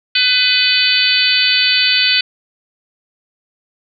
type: harmonic tone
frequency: 501 Hz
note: B4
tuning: 25 cents sharp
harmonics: 3 / 4 / 5 / 6 / 7 / 8 / 9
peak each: -21 / -22 / -17 / -17 / -19 / -20 / -16 dBFS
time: 0.15-2.21 s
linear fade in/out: 5 ms
effects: none